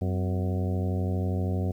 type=harmonic tone with a mistuned harmonic; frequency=92.5 Hz; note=F#2; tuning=in tune; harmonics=1 / 2 / 3 / 4 / 5 / 6 / 7 / 8; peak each=-26 / -32 / -36 / -38 / -40 / -42 / -43 / -44 dBFS; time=0.01-1.72 s; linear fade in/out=10 ms; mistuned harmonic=3; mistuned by=-110 cents; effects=10-bit